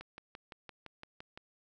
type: click train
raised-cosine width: 0.3 ms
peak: -30 dBFS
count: 9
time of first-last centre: 0.01-1.375 s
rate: 5.86 Hz
effects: none